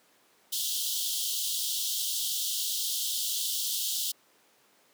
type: high-pass noise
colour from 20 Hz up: pink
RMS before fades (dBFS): -31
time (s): 0.52-4.12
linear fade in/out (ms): 10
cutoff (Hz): 3000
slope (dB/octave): 96
effects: pink hiss -63 dBFS RMS until 4.93 s + high-pass 300 Hz 12 dB/octave